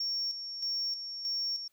sine tone with tremolo, 5500 Hz, F8, 27 cents flat, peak -29 dBFS, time 0-1.68 s, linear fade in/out 5 ms, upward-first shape square, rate 1.6 Hz, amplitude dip 60%, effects tanh soft clip ceiling -26 dBFS + white hiss -74 dBFS RMS until 1.72 s

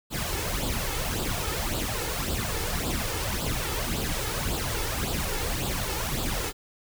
pink noise with flanger, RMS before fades -29 dBFS, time 0.1-6.53 s, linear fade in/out 50 ms, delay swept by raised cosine 0.24 to 2.34 ms, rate 1.8 Hz, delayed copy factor +0.65, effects none

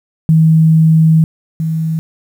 sine tone pair in turn, 160 / 160.56 Hz, D#3 / E3, +49 / -45 cents, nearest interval unison, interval 6 cents, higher second, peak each -5 / -13 dBFS, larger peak first, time 0.29-1.24 / 1.6-1.99 s, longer first, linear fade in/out 0 ms, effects 7-bit

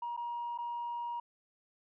sine tone with dropouts, 950 Hz, A#5, 33 cents sharp, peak -34 dBFS, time 0.02-1.2 s, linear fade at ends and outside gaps 5 ms, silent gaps 0.166-0.174 / 0.577-0.585 s, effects tanh soft clip ceiling -32 dBFS

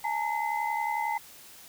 sine tone cluster, 846 / 917 / 2045 Hz, G#5 / A#5 / C7, +32 / -29 / -40 cents, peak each -31 / -30 / -35 dBFS, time 0.04-1.18 s, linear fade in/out 5 ms, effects white hiss -50 dBFS RMS until 1.68 s

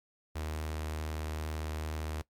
sawtooth tone with notch filter, 77.7 Hz, D#2, 2 cents flat, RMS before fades -37 dBFS, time 0.35-2.22 s, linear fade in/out 10 ms, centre 180 Hz, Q 1.4, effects noise-tail reverb RT60 0.1 s tail -19 dB re dry + MP3 96 kbps

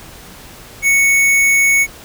square tone, 2217 Hz, C#7, in tune, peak -10 dBFS, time 0.82-1.87 s, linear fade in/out 50 ms, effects pink hiss -37 dBFS RMS until 2.04 s

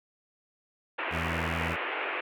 white band-pass noise, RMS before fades -33 dBFS, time 0.98-2.21 s, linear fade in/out 10 ms, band 310 to 2700 Hz, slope 48 dB/octave
20% pulse tone, 82.4 Hz, E2, in tune, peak -27 dBFS, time 1.1-1.77 s, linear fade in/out 50 ms
effects none

